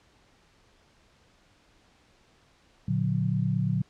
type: chord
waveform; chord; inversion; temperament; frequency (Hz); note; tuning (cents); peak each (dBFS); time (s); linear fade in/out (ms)
sine; Bb augmented; none; just; 116.54 / 145.68 / 182.1; Bb2 / D3 / F#3; 0 / -14 / -27; -28; 2.88-3.82; 5
effects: pink hiss -62 dBFS RMS until 3.89 s + low-pass 6000 Hz 12 dB/octave